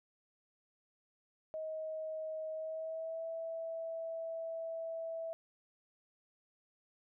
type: tone with pitch glide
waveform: sine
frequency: 631 to 655.9 Hz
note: D#5 to E5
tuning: +24 to -9 cents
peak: -38 dBFS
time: 1.54-5.33 s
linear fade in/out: 0 ms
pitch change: +67 cents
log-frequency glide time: 2.52-3.25 s
effects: none